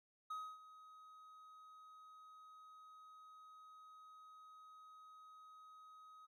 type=tone with ADSR envelope; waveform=triangle; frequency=1263 Hz; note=D#6; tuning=26 cents sharp; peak=-40 dBFS; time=0.3-6.27 s; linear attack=8 ms; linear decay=270 ms; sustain=-16 dB; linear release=23 ms; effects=none